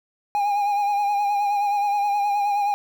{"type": "tone with vibrato", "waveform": "triangle", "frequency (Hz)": 816, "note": "G#5", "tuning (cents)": -31, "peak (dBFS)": -17, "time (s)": [0.35, 2.74], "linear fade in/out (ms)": 0, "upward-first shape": "sine", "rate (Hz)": 9.5, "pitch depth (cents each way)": 36, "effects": ["8-bit"]}